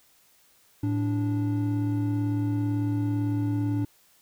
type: tone pair together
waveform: triangle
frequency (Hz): 109.71 / 291.2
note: A2 / D4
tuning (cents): -5 / -15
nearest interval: octave + perfect fourth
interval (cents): 1690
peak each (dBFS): -24 / -25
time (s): 0.83-3.85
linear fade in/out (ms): 5
effects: white hiss -61 dBFS RMS until 4.21 s